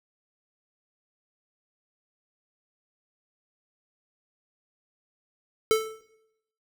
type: tone with exponential decay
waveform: square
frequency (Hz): 440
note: A4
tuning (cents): 0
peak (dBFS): -16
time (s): 5.71-6.01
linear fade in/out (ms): 0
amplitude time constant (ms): 64
effects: noise-tail reverb RT60 0.8 s tail -17 dB re dry